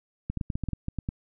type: clicks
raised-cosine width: 5 ms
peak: -17 dBFS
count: 11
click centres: 0.3 / 0.373 / 0.412 / 0.502 / 0.555 / 0.637 / 0.687 / 0.733 / 0.884 / 0.987 / 1.089 s
effects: none